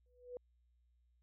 sine tone with exponential growth, 492.9 Hz, B4, 3 cents flat, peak -40 dBFS, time 0.06-0.37 s, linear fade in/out 1 ms, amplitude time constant 66 ms, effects added 60 Hz sine -70 dBFS peak until 1.22 s

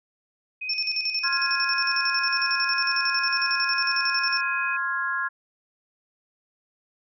sine tone, 2510 Hz, D#7, 15 cents sharp, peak -29 dBFS, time 0.61-4.77 s, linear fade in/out 10 ms
sine tone with tremolo, 5390 Hz, E8, 38 cents sharp, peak -23 dBFS, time 0.69-4.41 s, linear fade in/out 5 ms, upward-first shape square, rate 11 Hz, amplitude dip 75%
sine chord, F minor, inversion second, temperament equal with one note detuned, 1057.4 / 1396.9 / 1661.2 Hz, C6 / F6 / Ab6, +18 / 0 / 0 cents, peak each -30 / -29 / -27 dBFS, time 1.23-5.29 s, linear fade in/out 20 ms
effects none

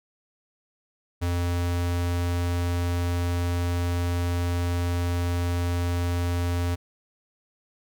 square tone, 87.31 Hz, F2, in tune, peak -24 dBFS, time 1.21-6.76 s, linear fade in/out 20 ms, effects none

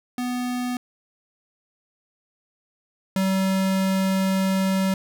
square tone pair in turn, 247.5 / 191.09 Hz, B3 / G3, +4 / -44 cents, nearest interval major third, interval 448 cents, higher first, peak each -25 / -20 dBFS, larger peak second, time 0.18-0.77 / 3.16-4.94 s, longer second, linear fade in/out 2 ms, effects none

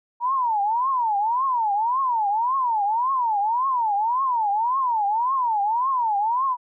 sine tone with vibrato, 932.3 Hz, A#5, in tune, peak -19 dBFS, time 0.2-6.57 s, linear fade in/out 50 ms, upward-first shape triangle, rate 1.8 Hz, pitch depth 290 cents each way, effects none

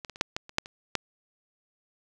clicks, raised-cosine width 0.2 ms, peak -21 / -24 / -26 / -6 / -13 / -27 / -6 / -25 / -8 dBFS, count 9, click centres 0.048 / 0.097 / 0.159 / 0.211 / 0.365 / 0.494 / 0.584 / 0.659 / 0.953 s, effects none

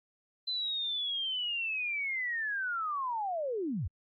sine linear sweep, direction down, 4064 to 62 Hz, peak -31 dBFS, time 0.47-3.88 s, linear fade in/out 10 ms, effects AAC 48 kbps

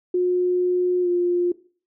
sine tone with pitch glide, 360 to 352.4 Hz, F#4 to F4, -47 to +16 cents, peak -17 dBFS, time 0.14-1.52 s, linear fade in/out 5 ms, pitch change -37 cents, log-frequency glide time 1.02-1.08 s, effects noise-tail reverb RT60 0.4 s tail -17 dB re dry

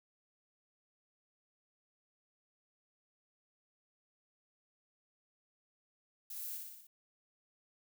violet noise with echo, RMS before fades -45 dBFS, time 6.3-6.57 s, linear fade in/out 5 ms, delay 60 ms, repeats 5, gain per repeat -3 dB, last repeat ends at 6.87 s, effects none

